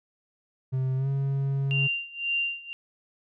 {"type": "tone with pitch glide", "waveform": "triangle", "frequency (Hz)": [130.81, 137.39], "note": ["C3", "C#3"], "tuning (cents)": [0, -15], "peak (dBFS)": -22, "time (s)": [0.72, 1.88], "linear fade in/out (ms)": 20, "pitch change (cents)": 85, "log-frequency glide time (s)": [0.96, 1.08]}
{"type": "tone with tremolo", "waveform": "sine", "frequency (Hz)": 2779, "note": "F7", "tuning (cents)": -9, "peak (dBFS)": -23, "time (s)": [1.71, 2.73], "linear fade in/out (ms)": 0, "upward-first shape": "sine", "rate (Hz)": 1.9, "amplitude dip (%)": 90}
{"effects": []}